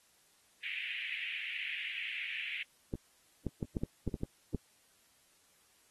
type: band-pass noise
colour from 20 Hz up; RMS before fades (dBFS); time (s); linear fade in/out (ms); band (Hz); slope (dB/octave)
white; -40; 0.63-2.63; 5; 2000 to 2800; 48
type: clicks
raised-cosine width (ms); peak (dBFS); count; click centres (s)
3; -21; 9; 2.938 / 3.467 / 3.628 / 3.768 / 3.835 / 4.077 / 4.142 / 4.234 / 4.547
effects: white hiss -68 dBFS RMS until 5.9 s + AAC 32 kbps